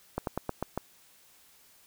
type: slowing click train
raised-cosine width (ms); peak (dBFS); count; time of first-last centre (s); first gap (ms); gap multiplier
1; -16; 6; 0.18-0.776; 92; 1.13
effects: white hiss -60 dBFS RMS until 1.86 s